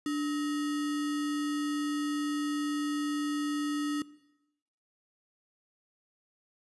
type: tone with sample-and-hold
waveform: sine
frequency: 293.7 Hz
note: D4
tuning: in tune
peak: -28 dBFS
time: 0.06-4.02 s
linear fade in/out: 2 ms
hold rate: 1575 Hz
effects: noise-tail reverb RT60 0.9 s tail -19 dB re dry + resampled to 24000 Hz